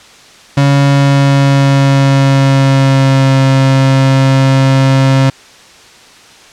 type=tone with pitch glide; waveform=35% pulse; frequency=140 to 134.14 Hz; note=C#3 to C3; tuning=+18 to +43 cents; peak=-4 dBFS; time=0.57-5.3 s; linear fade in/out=5 ms; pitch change=-75 cents; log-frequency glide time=0.83-3.4 s; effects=white hiss -38 dBFS RMS until 6.52 s + low-pass 6000 Hz 12 dB/octave